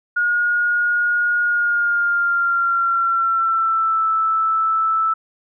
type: tone with pitch glide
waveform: sine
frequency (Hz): 1436 to 1316.8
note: F6 to E6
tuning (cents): +48 to -2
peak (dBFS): -15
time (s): 0.16-5.14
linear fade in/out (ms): 10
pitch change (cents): -150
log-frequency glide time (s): 1.42-4.07
effects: none